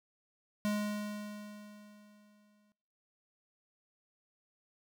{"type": "tone with exponential decay", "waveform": "square", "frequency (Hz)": 208.5, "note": "G#3", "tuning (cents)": 7, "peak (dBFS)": -30, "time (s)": [0.65, 2.72], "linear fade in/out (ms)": 0, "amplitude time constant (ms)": 450, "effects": ["noise-tail reverb RT60 1.0 s tail -22 dB re dry"]}